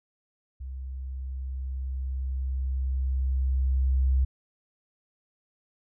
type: tone with level ramp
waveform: sine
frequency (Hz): 65.5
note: C2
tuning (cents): +2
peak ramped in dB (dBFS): -34 to -19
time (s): 0.6-4.25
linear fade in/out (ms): 10
effects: none